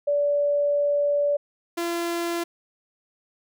sine / sawtooth tone pair in turn, 578 / 341.3 Hz, D5 / F4, -28 / -40 cents, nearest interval major sixth, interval 912 cents, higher first, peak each -19 / -21 dBFS, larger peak first, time 0.07-1.37 / 1.77-2.44 s, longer first, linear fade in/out 10 ms, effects none

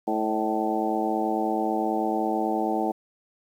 harmonic tone with a mistuned harmonic, 109.2 Hz, A2, 13 cents flat, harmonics 2 / 3 / 4 / 5 / 6 / 7 / 8, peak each -31 / -28 / -32 / -34 / -33 / -28 / -33 dBFS, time 0.07-2.92 s, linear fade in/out 10 ms, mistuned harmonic 6, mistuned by -39 cents, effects 9-bit

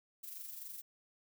violet noise with amplitude modulation, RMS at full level -45 dBFS, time 0.23-0.82 s, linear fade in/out 10 ms, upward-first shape sine, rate 23.6 Hz, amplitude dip 50%, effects none

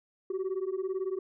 sine beating tone pair, 370 / 388 Hz, F#4 / G4, 0 / -18 cents, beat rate 18 Hz, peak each -31 dBFS, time 0.3-1.19 s, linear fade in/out 5 ms, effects tanh soft clip ceiling -27 dBFS

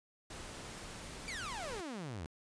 pink noise, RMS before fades -47 dBFS, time 0.3-1.81 s, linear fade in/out 5 ms
sawtooth exponential sweep, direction down, 2384 to 73.42 Hz, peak -37 dBFS, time 1.28-2.26 s, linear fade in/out 0 ms
effects resampled to 22050 Hz

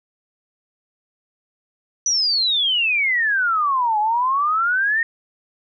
sine exponential two-way sweep, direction down then up, 5990 to 830 to 1867 Hz, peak -16 dBFS, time 2.06-5.03 s, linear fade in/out 2 ms, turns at 3.99 s, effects none

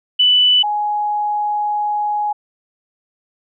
sine tone pair in turn, 2983 / 835.3 Hz, F#7 / G#5, +13 / +10 cents, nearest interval octave + minor seventh, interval 2203 cents, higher first, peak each -9 / -16 dBFS, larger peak first, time 0.19-0.63 / 0.63-2.33 s, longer second, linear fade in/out 10 ms, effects none

